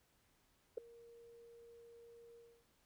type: tone with ADSR envelope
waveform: sine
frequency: 467.6 Hz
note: A#4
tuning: 5 cents sharp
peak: -33 dBFS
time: 0.77-2.66 s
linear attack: 9 ms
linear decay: 4 ms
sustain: -24 dB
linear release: 300 ms
effects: tanh soft clip ceiling -29 dBFS + pink hiss -75 dBFS RMS until 2.85 s